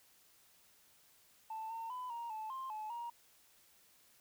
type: tone with pitch steps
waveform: sine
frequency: 883 / 908 / 1003 / 937 / 871 / 1054 / 860 / 944 Hz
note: A5 / A#5 / B5 / A#5 / A5 / C6 / A5 / A#5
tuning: +6 / -46 / +26 / +9 / -18 / +12 / -40 / +22 cents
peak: -39 dBFS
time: 1.5-3.1 s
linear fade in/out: 5 ms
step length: 200 ms
effects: tanh soft clip ceiling -38 dBFS + white hiss -67 dBFS RMS until 4.2 s